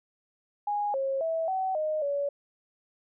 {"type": "tone with pitch steps", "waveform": "sine", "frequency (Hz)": [825, 540, 652, 758, 618, 568], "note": ["G#5", "C#5", "E5", "F#5", "D#5", "C#5"], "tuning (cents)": [-12, -45, -19, 42, -12, 42], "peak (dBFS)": -26, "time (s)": [0.67, 2.29], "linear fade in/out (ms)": 5, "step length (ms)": 270, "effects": []}